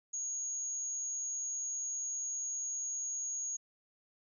sine tone, 6645 Hz, G#8, in tune, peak -35 dBFS, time 0.13-3.57 s, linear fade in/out 10 ms, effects none

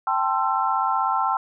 sine chord, A minor seventh, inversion third, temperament equal with one note detuned, 784 / 880 / 1046.5 / 1337.7 Hz, G5 / A5 / C6 / E6, 0 / 0 / 0 / +25 cents, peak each -25 dBFS, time 0.07-1.37 s, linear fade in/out 2 ms, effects none

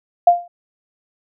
sine tone with exponential decay, 698.5 Hz, F5, in tune, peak -3 dBFS, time 0.27-0.48 s, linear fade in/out 5 ms, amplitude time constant 45 ms, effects none

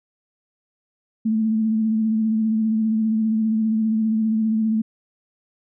sine tone with vibrato, 220 Hz, A3, in tune, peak -17 dBFS, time 1.25-4.82 s, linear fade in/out 10 ms, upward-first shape sine, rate 15 Hz, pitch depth 31 cents each way, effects none

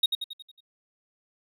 triangle tone with echo, 3752 Hz, A#7, 11 cents sharp, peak -16 dBFS, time 0.03-0.06 s, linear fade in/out 5 ms, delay 91 ms, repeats 6, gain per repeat -6 dB, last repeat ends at 0.606 s, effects none

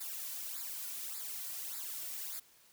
blue noise with flanger, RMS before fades -42 dBFS, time 0-2.4 s, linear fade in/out 10 ms, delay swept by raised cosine 0.33 to 2.43 ms, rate 1.7 Hz, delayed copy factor -0.95, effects white hiss -64 dBFS RMS until 2.72 s

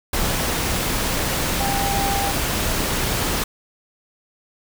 sine tone in noise, 794 Hz, G5, 22 cents sharp, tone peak -23 dBFS, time 1.6-2.32 s, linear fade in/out 5 ms, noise pink, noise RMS -22 dBFS, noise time 0.13-3.44 s, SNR -4 dB, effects none

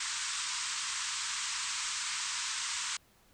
white band-pass noise, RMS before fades -36 dBFS, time 0-2.97 s, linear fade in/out 5 ms, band 920 to 8500 Hz, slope 96 dB/octave, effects pink hiss -65 dBFS RMS until 3.33 s

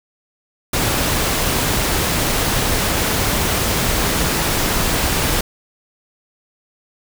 pink noise, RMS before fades -18 dBFS, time 0.73-5.41 s, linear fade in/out 5 ms, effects none

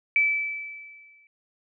sine tone with exponential decay, 2312 Hz, D7, 28 cents flat, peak -16 dBFS, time 0.16-1.27 s, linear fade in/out 1 ms, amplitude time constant 240 ms, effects none

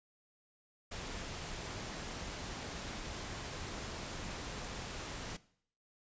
pink noise, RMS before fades -43 dBFS, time 0.91-5.37 s, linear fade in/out 10 ms, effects noise-tail reverb RT60 0.6 s tail -19 dB re dry + resampled to 16000 Hz

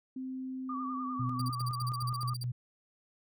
sine tone with pitch glide, 260 to 253.8 Hz, C4 to B3, -11 to +47 cents, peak -36 dBFS, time 0.16-1.5 s, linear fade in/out 5 ms, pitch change -42 cents, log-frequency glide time 0.9-1.31 s
sine tone with vibrato, 1174.7 Hz, D6, in tune, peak -36 dBFS, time 0.69-2.34 s, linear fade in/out 5 ms, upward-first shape sine, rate 10 Hz, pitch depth 72 cents each way
sine tone with tremolo, 123.1 Hz, B2, 5 cents flat, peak -31 dBFS, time 1.19-2.52 s, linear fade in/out 10 ms, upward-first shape square, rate 4.8 Hz, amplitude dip 45%
sawtooth tone bursts, 4693 Hz, D8, 2 cents flat, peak -36 dBFS, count 16, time 1.39-2.436 s, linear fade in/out 5 ms, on 26 ms, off 42 ms
effects none

